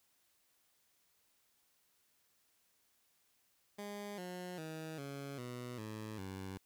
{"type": "tone with pitch steps", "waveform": "15% pulse", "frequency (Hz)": [204.6, 180.18, 158.68, 139.75, 123.07, 108.38, 95.45], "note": ["G#3", "F#3", "D#3", "C#3", "B2", "A2", "G2"], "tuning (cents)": [-26, -46, 34, 14, -6, -26, -46], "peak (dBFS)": -37, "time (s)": [3.78, 6.58], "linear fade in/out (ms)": 10, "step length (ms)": 400, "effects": ["white hiss -75 dBFS RMS until 6.65 s"]}